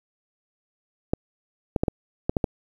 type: clicks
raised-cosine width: 2 ms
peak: -8 dBFS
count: 7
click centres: 1.135 / 1.762 / 1.835 / 1.882 / 2.295 / 2.368 / 2.442 s
effects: 8-bit